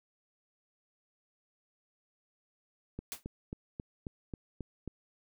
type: click train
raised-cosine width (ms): 3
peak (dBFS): -26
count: 8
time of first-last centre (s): 2.99-4.877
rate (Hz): 3.71
type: noise with exponential decay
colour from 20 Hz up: white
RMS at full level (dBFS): -36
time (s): 3.12-3.23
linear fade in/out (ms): 0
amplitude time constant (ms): 23
effects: none